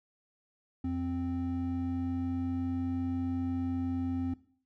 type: tone pair together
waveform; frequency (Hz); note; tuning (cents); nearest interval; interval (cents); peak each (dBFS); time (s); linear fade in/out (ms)
triangle; 87.14 / 261.6; F2 / C4; -3 / 0; octave + perfect fifth; 1903; -34 / -29; 0.84-4.34; 5
effects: noise-tail reverb RT60 0.5 s tail -18 dB re dry